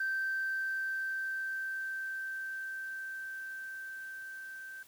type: tone with level ramp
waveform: sine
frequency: 1558 Hz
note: G6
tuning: 11 cents flat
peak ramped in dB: -29 to -43 dBFS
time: 0-4.83 s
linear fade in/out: 5 ms
effects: tanh soft clip ceiling -27 dBFS + white hiss -60 dBFS RMS until 4.87 s